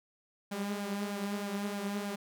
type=tone with flanger; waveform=sawtooth; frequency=202.4 Hz; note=G#3; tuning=44 cents flat; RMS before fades=-36 dBFS; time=0.51-2.16 s; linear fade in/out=10 ms; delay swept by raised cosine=1.2 to 6.2 ms; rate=3.2 Hz; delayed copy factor=+0.55; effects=none